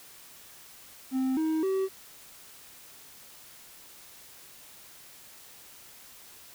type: tone with pitch steps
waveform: triangle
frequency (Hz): 261.6 / 316.5 / 383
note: C4 / D#4 / G4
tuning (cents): 0 / +30 / -40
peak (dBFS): -23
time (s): 1.11-1.89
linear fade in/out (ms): 50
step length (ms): 260
effects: white hiss -51 dBFS RMS until 6.54 s